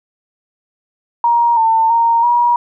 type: tone with pitch steps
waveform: sine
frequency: 942 / 898 / 927 / 958 Hz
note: A#5 / A5 / A#5 / A#5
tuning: +18 / +35 / -10 / +47 cents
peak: -9 dBFS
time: 1.24-2.56 s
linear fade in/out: 2 ms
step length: 330 ms
effects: none